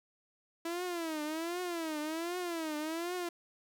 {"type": "tone with vibrato", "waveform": "sawtooth", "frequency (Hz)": 329.6, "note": "E4", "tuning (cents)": 0, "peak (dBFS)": -31, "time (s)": [0.65, 3.29], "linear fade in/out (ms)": 5, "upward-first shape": "triangle", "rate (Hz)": 1.3, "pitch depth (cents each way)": 180, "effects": []}